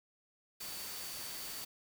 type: tone in noise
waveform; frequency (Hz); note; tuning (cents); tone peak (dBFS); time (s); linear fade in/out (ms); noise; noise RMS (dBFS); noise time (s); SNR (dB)
sine; 4559; C#8; +48; -50; 0.6-1.65; 10; white; -44; 0.6-1.65; -9
effects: none